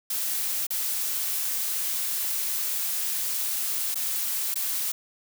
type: noise with dropouts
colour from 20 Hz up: blue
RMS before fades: -28 dBFS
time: 0.1-4.92 s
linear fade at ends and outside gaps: 5 ms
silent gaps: 0.668-0.704 / 3.945-3.955 / 4.543-4.556 s
effects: none